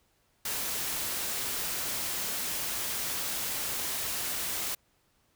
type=noise; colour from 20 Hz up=white; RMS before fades=-33 dBFS; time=0.45-4.75 s; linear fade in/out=5 ms; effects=pink hiss -70 dBFS RMS until 5.35 s